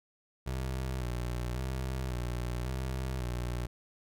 25% pulse tone with vibrato, 62.6 Hz, B1, 24 cents sharp, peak -29 dBFS, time 0.46-3.67 s, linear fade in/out 10 ms, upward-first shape square, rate 0.91 Hz, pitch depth 58 cents each way, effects none

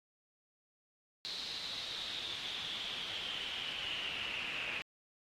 brown noise with band-pass filter sweep, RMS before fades -41 dBFS, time 1.25-4.82 s, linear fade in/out 0 ms, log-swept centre 4100 to 2600 Hz, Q 7.6, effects AAC 48 kbps

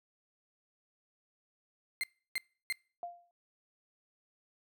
35% pulse tone bursts, 2093 Hz, C7, in tune, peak -30 dBFS, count 3, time 2.01-2.725 s, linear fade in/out 0 ms, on 25 ms, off 320 ms
sine tone with exponential decay, 697 Hz, F5, 4 cents flat, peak -35 dBFS, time 3.03-3.31 s, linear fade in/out 1 ms, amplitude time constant 60 ms
effects noise-tail reverb RT60 0.4 s tail -26 dB re dry

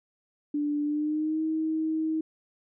sine tone with pitch glide, 293.7 to 316.6 Hz, D4 to D#4, 0 to +30 cents, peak -25 dBFS, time 0.54-2.21 s, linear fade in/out 5 ms, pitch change +130 cents, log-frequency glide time 0.83-1.42 s, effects none

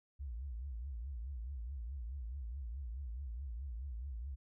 sine tone with vibrato, 62.8 Hz, B1, 30 cents sharp, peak -40 dBFS, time 0.19-4.36 s, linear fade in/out 20 ms, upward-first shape triangle, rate 4.7 Hz, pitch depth 270 cents each way, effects none

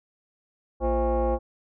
sine tone with frequency modulation, 233.1 Hz, A#3, in tune, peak -20 dBFS, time 0.8-1.39 s, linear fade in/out 50 ms, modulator 290 Hz, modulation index 2, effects tanh soft clip ceiling -16 dBFS

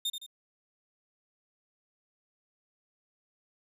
40% pulse tone with echo, 3645 Hz, A#7, 40 cents flat, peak -28 dBFS, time 0.05-0.1 s, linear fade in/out 5 ms, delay 82 ms, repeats 2, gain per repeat -7 dB, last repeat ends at 0.264 s, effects none

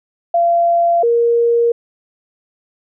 sine tone pair in turn, 685 / 469.4 Hz, F5 / A#4, -34 / +12 cents, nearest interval perfect fifth, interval 654 cents, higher first, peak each -10 dBFS, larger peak neither, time 0.34-1.03 / 1.03-1.72 s, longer neither, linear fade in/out 5 ms, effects none

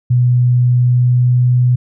sine tone with pitch glide, 123.47 to 124.26 Hz, B2 to B2, 0 to +11 cents, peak -8 dBFS, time 0.1-1.76 s, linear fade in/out 10 ms, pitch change +11 cents, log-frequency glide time 0.79-1.52 s, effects none

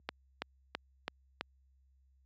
click train, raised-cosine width 0.3 ms, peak -19 dBFS, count 5, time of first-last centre 0.09-1.41 s, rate 3.03 Hz, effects added 66 Hz sine -46 dBFS peak until 2.25 s + high-pass 200 Hz 12 dB/octave

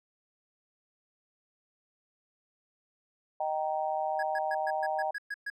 sine chord, Eb major, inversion none, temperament just, 622.3 / 777.8 / 933.4 Hz, Eb5 / G5 / Bb5, 0 / -14 / +2 cents, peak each -33 / -31 / -37 dBFS, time 3.4-5.11 s, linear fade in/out 5 ms
triangle tone bursts, 1661.2 Hz, G#6, in tune, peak -31 dBFS, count 9, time 4.19-5.501 s, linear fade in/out 5 ms, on 39 ms, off 120 ms
effects none

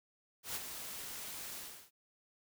white noise with ADSR envelope, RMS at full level -38 dBFS, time 0.43-1.91 s, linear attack 120 ms, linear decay 38 ms, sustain -7 dB, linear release 350 ms, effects none

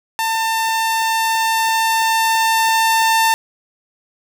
sawtooth tone with level ramp, 897 Hz, A5, 33 cents sharp, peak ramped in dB -13 to -8 dBFS, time 0.19-3.34 s, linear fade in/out 0 ms, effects none

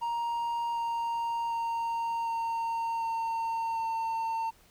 triangle tone with pitch steps, 937 / 930.5 / 924.1 / 917.7 / 911.4 / 905.1 Hz, A#5 / A#5 / A#5 / A#5 / A#5 / A5, +9 / -3 / -15 / -27 / -39 / +49 cents, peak -27 dBFS, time 0.01-4.51 s, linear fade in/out 20 ms, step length 750 ms, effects pink hiss -61 dBFS RMS until 4.7 s

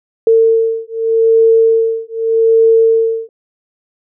sine beating tone pair, 451.2 / 452.03 Hz, A4 / A4, +44 / +47 cents, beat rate 0.83 Hz, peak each -11 dBFS, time 0.27-3.29 s, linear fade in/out 2 ms, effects none

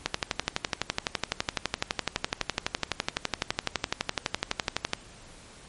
click train, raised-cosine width 0.2 ms, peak -7 dBFS, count 59, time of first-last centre 0.06-4.934 s, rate 11.9 Hz, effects pink hiss -50 dBFS RMS until 5.68 s + MP3 48 kbps

